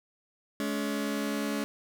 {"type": "tone pair together", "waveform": "sawtooth", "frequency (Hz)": [212, 282.7], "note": ["G#3", "C#4"], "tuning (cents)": [36, 34], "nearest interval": "perfect fourth", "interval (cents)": 498, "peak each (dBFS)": -28, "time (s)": [0.6, 1.64], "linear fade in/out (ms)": 0, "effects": []}